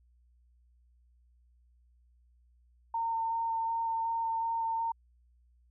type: tone with vibrato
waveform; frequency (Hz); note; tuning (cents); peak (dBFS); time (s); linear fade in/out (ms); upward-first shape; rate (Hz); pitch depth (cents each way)
sine; 911; A#5; -40; -29; 2.94-4.92; 5; square; 2.7; 9
effects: added 60 Hz sine -62 dBFS peak until 5.7 s